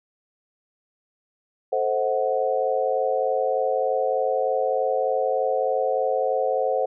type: chord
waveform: sine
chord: A diminished seventh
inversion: none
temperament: equal with one note detuned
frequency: 440 / 523.3 / 634.6 / 740 Hz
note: A4 / C5 / Eb5 / Gb5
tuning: 0 / 0 / +34 / 0 cents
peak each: -27 / -23 / -29 / -26 dBFS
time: 1.72-6.86 s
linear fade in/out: 10 ms
effects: none